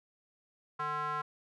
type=tone with band-pass filter; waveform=square; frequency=150 Hz; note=D3; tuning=37 cents sharp; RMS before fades=-35 dBFS; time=0.79-1.22 s; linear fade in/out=10 ms; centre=1200 Hz; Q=8.7; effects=none